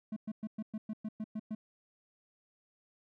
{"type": "tone bursts", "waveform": "triangle", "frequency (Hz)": 216.3, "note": "A3", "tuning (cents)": -29, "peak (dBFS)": -33, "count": 10, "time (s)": [0.12, 1.55], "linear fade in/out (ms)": 5, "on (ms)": 44, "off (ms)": 110, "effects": []}